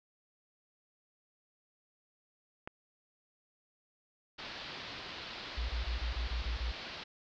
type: click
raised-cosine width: 0.5 ms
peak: -26 dBFS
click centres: 2.675 s
type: low-pass noise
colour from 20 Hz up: white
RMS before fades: -45 dBFS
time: 4.38-7.04 s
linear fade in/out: 10 ms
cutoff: 4700 Hz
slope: 48 dB/octave
type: tone bursts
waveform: sine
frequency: 58.27 Hz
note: A#1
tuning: in tune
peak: -32 dBFS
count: 8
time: 5.57-6.719 s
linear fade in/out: 10 ms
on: 120 ms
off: 27 ms
effects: none